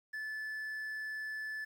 triangle tone with quantisation, 1739 Hz, A6, 21 cents flat, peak -36 dBFS, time 0.13-1.65 s, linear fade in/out 10 ms, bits 11, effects none

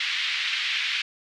pink band-pass noise, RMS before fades -27 dBFS, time 0-1.02 s, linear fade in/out 5 ms, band 2000 to 3800 Hz, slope 24 dB/octave, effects none

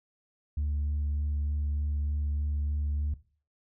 sine tone with vibrato, 73.42 Hz, D2, in tune, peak -25 dBFS, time 0.57-3.14 s, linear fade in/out 5 ms, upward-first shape sine, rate 3.3 Hz, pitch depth 12 cents each way, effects noise-tail reverb RT60 0.4 s tail -17 dB re dry + tanh soft clip ceiling -25 dBFS

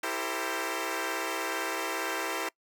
10% pulse chord, C dominant seventh, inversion first, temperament equal with one note detuned, 329.6 / 392 / 454.2 / 523.3 Hz, E4 / G4 / Bb4 / C5, 0 / 0 / -45 / 0 cents, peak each -27 / -28 / -28 / -29 dBFS, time 0.03-2.49 s, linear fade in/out 5 ms, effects noise-tail reverb RT60 0.1 s tail -23 dB re dry

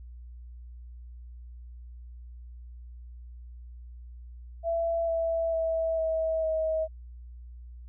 sine tone with pitch steps, 668 / 659.9 / 652 / 644.1 / 636.4 Hz, E5 / E5 / E5 / E5 / D#5, +23 / +2 / -19 / -40 / +39 cents, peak -25 dBFS, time 4.63-6.88 s, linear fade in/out 50 ms, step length 450 ms, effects added 60 Hz sine -42 dBFS peak until 7.88 s

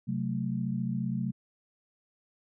sine chord, F# diminished, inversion second, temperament equal with one note detuned, 131.57 / 185 / 220 Hz, C3 / F#3 / A3, +10 / 0 / 0 cents, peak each -33 dBFS, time 0.07-1.32 s, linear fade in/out 20 ms, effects none

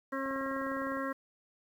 harmonic tone, 270.1 Hz, C#4, 45 cents flat, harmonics 1 / 2 / 4 / 5 / 6 / 7, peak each -37 / -38 / -39 / -43 / -43 / -44 dBFS, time 0.12-1.13 s, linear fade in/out 10 ms
click train, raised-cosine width 1 ms, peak -34 dBFS, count 15, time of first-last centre 0.26-0.971 s, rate 19.7 Hz
effects 10-bit

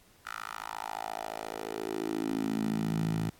10% pulse tone with high-pass filter sweep, 54.3 Hz, A1, 22 cents flat, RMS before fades -34 dBFS, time 0.25-3.3 s, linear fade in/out 10 ms, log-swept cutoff 1400 to 130 Hz, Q 3.7, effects pink hiss -61 dBFS RMS until 3.39 s + AAC 64 kbps

